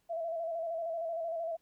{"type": "tone with vibrato", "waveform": "sine", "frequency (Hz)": 664, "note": "E5", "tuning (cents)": 12, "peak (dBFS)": -33, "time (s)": [0.09, 1.57], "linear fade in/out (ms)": 20, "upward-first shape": "square", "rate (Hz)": 13, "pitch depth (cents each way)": 41, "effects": ["pink hiss -75 dBFS RMS until 1.61 s"]}